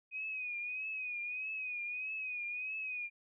sine tone with vibrato, 2499 Hz, D#7, 7 cents sharp, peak -37 dBFS, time 0.11-3.1 s, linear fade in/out 50 ms, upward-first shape triangle, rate 1.6 Hz, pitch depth 77 cents each way, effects none

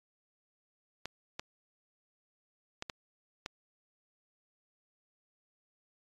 clicks, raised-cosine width 0.2 ms, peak -20 dBFS, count 5, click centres 1.056 / 1.395 / 2.824 / 2.898 / 3.461 s, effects AAC 32 kbps

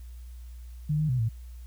sine tone with pitch steps, 150.8 / 154.4 / 126.4 / 112.8 Hz, D3 / D#3 / B2 / A2, +46 / -13 / +41 / +44 cents, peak -23 dBFS, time 0.89-1.29 s, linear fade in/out 10 ms, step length 100 ms, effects added 60 Hz sine -40 dBFS peak until 1.66 s + white hiss -62 dBFS RMS until 1.66 s

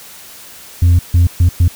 sine tone bursts at uneven times, 86.9 Hz, F2, 8 cents flat, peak -3 dBFS, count 4, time 0.82-0.99 / 1.14-1.27 / 1.4-1.49 / 1.6-1.68 s, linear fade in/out 5 ms, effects tanh soft clip ceiling -5 dBFS + white hiss -36 dBFS RMS until 1.75 s

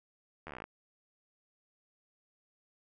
slowing click train, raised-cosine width 0.5 ms, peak -28 dBFS, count 12, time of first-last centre 0.47-0.64 s, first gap 12 ms, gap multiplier 1.05, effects none

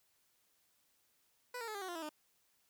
15% pulse tone with pitch steps, 493.9 / 460.8 / 430 / 401.2 / 374.3 / 349.2 / 325.9 / 304 Hz, B4 / A#4 / A4 / G4 / F#4 / F4 / E4 / D#4, 0 / -20 / -40 / +40 / +20 / 0 / -20 / -40 cents, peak -35 dBFS, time 1.54-2.092 s, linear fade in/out 5 ms, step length 69 ms, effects white hiss -75 dBFS RMS until 2.69 s

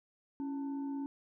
sine tone with frequency modulation, 277.2 Hz, C#4, in tune, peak -35 dBFS, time 0.4-1.06 s, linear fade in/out 0 ms, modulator 611 Hz, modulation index 0.37, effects none

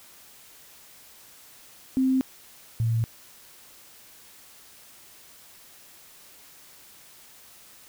sine tone pair in turn, 261.6 / 114.13 Hz, C4 / A#2, 0 / -36 cents, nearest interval octave + major second, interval 1436 cents, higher first, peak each -19 / -21 dBFS, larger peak first, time 1.97-2.21 / 2.8-3.04 s, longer neither, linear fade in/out 0 ms, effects white hiss -51 dBFS RMS until 7.88 s

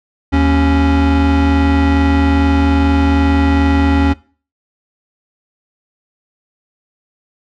square tone pair together, 77.64 / 277.2 Hz, D#2 / C#4, -3 / 0 cents, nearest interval octave + minor seventh, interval 2203 cents, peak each -13 dBFS, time 0.32-4.14 s, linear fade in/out 20 ms, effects noise-tail reverb RT60 0.4 s tail -22 dB re dry + low-pass 3000 Hz 12 dB/octave

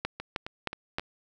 two click trains, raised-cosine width 0.3 ms, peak -13 / -20 dBFS, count 4 / 4, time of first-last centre 0.05-0.985 / 0.2-0.996 s, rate 3.21 / 3.77 Hz, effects none

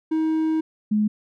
triangle / sine tone pair in turn, 317 / 211.6 Hz, D#4 / G#3, +32 / +33 cents, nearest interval perfect fifth, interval 699 cents, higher first, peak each -17 dBFS, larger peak neither, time 0.11-0.61 / 0.91-1.08 s, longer first, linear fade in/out 10 ms, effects none

